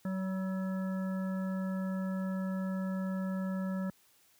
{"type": "harmonic tone with a mistuned harmonic", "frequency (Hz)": 188.7, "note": "F#3", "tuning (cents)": 34, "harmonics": [1, 3, 5, 7, 9], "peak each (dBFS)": [-32, -43, -51, -49, -51], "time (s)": [0.05, 3.9], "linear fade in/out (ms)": 2, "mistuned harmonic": 5, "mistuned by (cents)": 40, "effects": ["white hiss -66 dBFS RMS until 4.39 s", "high-pass 60 Hz 12 dB/octave"]}